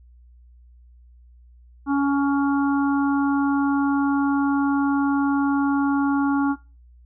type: harmonic tone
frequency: 280 Hz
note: C#4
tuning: 18 cents sharp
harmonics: 1 / 3 / 4 / 5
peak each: -18 / -28 / -30 / -32 dBFS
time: 1.86-6.56 s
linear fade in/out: 50 ms
effects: noise-tail reverb RT60 0.3 s tail -17 dB re dry + added 60 Hz sine -47 dBFS peak until 7.05 s